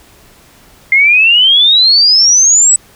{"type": "exponential sweep", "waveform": "sine", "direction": "up", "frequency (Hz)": [2093, 8000], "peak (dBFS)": -4, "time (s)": [0.92, 2.76], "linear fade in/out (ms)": 2, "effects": ["pink hiss -43 dBFS RMS until 2.95 s"]}